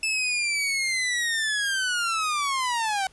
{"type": "linear sweep", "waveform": "sawtooth", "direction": "down", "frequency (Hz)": [2637, 751], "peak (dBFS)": -20, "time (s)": [0.03, 3.07], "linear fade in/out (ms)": 2, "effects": ["pink hiss -57 dBFS RMS until 3.12 s", "resampled to 24000 Hz"]}